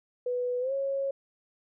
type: tone with pitch glide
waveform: sine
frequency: 493.9 to 548 Hz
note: B4 to C#5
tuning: 0 to -20 cents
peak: -27 dBFS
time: 0.26-1.11 s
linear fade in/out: 5 ms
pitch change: +180 cents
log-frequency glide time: 0.6-0.73 s
effects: none